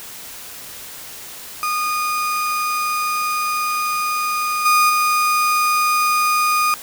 35% pulse tone with level steps, 1228 Hz, D#6, 23 cents flat, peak -17 / -10 / -13 dBFS, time 1.63-6.74 s, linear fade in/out 0 ms, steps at 4.65 / 4.89 s, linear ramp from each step 10 ms, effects white hiss -35 dBFS RMS until 6.82 s

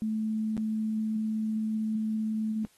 sine tone with dropouts, 217.9 Hz, A3, 17 cents flat, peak -27 dBFS, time 0.02-2.65 s, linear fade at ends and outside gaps 0 ms, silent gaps 0.568-0.577 s, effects white hiss -64 dBFS RMS until 2.77 s + AAC 32 kbps

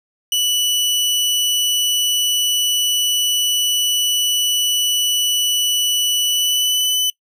sawtooth tone with pitch glide, 2960 to 3000 Hz, F#7 to F#7, 0 to +23 cents, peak -12 dBFS, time 0.32-7.1 s, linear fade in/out 2 ms, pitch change +23 cents, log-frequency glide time 6.22-6.98 s, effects noise-tail reverb RT60 0.1 s tail -23 dB re dry

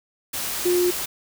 sine tone in noise, 355.9 Hz, F4, 33 cents sharp, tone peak -17 dBFS, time 0.65-0.91 s, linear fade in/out 10 ms, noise white, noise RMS -28 dBFS, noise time 0.33-1.06 s, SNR +8 dB, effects none

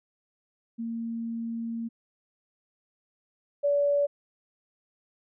sine tone pair in turn, 229.9 / 573.3 Hz, A#3 / D5, -24 / -42 cents, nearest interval octave + major third, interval 1582 cents, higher second, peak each -30 / -21 dBFS, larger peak second, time 0.78-1.89 / 3.63-4.07 s, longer first, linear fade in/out 20 ms, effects none

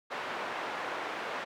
pink band-pass noise, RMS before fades -37 dBFS, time 0.1-1.45 s, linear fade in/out 20 ms, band 560 to 2000 Hz, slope 12 dB/octave, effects none

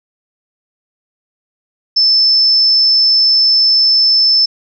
sine tone, 5274 Hz, E8, in tune, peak -7 dBFS, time 1.96-4.46 s, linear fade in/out 10 ms, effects none

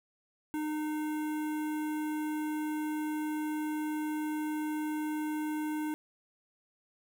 square tone with notch filter, 305.6 Hz, D#4, 31 cents flat, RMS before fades -34 dBFS, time 0.54-5.94 s, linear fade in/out 0 ms, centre 4700 Hz, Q 0.56, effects none

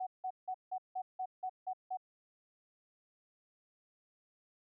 sine tone bursts, 746 Hz, F#5, 14 cents sharp, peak -35 dBFS, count 9, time 0-1.972 s, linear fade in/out 10 ms, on 68 ms, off 170 ms, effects none

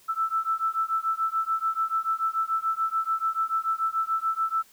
sine beating tone pair, 1318.5 / 1325.4 Hz, E6 / E6, 0 / +9 cents, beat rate 6.9 Hz, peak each -27 dBFS, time 0.08-4.63 s, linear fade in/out 20 ms, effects white hiss -57 dBFS RMS until 4.72 s

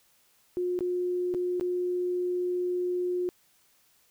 sine tone with dropouts, 358.5 Hz, F4, 45 cents sharp, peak -26 dBFS, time 0.57-3.29 s, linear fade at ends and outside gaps 0 ms, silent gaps 0.79-0.807 / 1.34-1.347 / 1.598-1.61 s, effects white hiss -65 dBFS RMS until 4.1 s

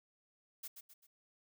blue noise with echo, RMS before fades -45 dBFS, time 0.63-0.68 s, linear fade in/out 10 ms, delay 130 ms, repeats 3, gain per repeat -7 dB, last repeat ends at 1.07 s, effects none

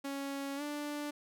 sawtooth tone with pitch glide, 277.2 to 293.7 Hz, C#4 to D4, 0 to 0 cents, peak -33 dBFS, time 0.04-1.11 s, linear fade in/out 10 ms, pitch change +100 cents, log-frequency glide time 0.56-0.62 s, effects none

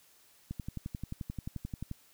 click train, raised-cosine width 5 ms, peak -25 dBFS, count 17, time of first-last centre 0.51-1.914 s, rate 11.4 Hz, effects white hiss -63 dBFS RMS until 2.13 s

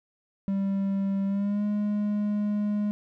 triangle tone with pitch glide, 196 to 207.7 Hz, G3 to G#3, 0 to 0 cents, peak -22 dBFS, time 0.48-2.91 s, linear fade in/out 0 ms, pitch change +100 cents, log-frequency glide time 1.26-1.64 s, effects none

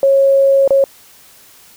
sine tone with dropouts, 547 Hz, C#5, 23 cents flat, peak -7 dBFS, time 0.03-0.84 s, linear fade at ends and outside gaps 1 ms, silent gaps 0.677-0.706 s, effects white hiss -44 dBFS RMS until 1.76 s

